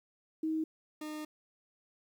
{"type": "tone pair in turn", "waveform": ["sine", "40% pulse"], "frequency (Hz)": [316.5, 305.4], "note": ["D#4", "D#4"], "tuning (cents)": [30, -32], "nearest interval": "minor second", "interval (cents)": 62, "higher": "first", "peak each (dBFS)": [-30, -38], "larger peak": "first", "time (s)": [[0.43, 0.64], [1.01, 1.25]], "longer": "second", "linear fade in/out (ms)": 5, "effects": ["11-bit"]}